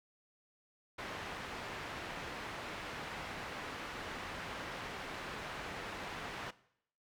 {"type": "low-pass noise", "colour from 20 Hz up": "white", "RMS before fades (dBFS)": -44, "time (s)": [0.98, 6.51], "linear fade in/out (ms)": 10, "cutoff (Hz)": 2000, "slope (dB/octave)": 12, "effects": ["noise-tail reverb RT60 0.7 s tail -19 dB re dry"]}